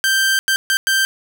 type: tone bursts at uneven times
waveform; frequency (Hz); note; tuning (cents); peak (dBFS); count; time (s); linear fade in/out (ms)
sawtooth; 1568; G6; 0; -10; 4; 0.04-0.39 / 0.48-0.56 / 0.7-0.77 / 0.87-1.05; 0
effects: none